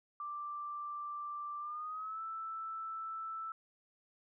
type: tone with pitch glide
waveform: sine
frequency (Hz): 1177 to 1321.1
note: D6 to E6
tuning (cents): +3 to +3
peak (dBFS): -39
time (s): 0.2-3.52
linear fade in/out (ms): 2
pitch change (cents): +200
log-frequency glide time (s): 1.59-2.21
effects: none